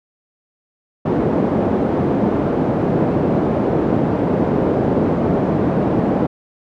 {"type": "band-pass noise", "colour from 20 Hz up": "pink", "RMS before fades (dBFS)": -17, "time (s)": [1.05, 6.27], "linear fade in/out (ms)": 10, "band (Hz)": [180, 510], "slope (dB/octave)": 12, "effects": []}